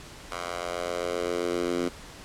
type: tone with high-pass filter sweep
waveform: 10% pulse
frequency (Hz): 87.6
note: F2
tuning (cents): +6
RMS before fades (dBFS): -30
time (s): 0.31-1.89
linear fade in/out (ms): 10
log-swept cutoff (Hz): 860 to 280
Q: 2.1
effects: pink hiss -45 dBFS RMS until 2.24 s + low-pass 9000 Hz 12 dB/octave

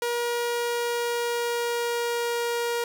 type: tone with pitch glide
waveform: sawtooth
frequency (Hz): 476.8 to 473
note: A#4 to A#4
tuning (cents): +39 to +25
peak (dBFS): -21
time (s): 0.02-2.84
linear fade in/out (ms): 2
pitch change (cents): -14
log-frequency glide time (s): 0.22-2.43
effects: none

